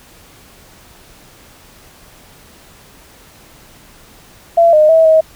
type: tone with pitch steps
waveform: sine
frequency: 676 / 613 / 648 / 636 Hz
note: E5 / D#5 / E5 / D#5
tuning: +43 / -26 / -30 / +38 cents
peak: -5 dBFS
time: 4.57-5.21 s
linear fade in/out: 10 ms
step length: 160 ms
effects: pink hiss -43 dBFS RMS until 5.35 s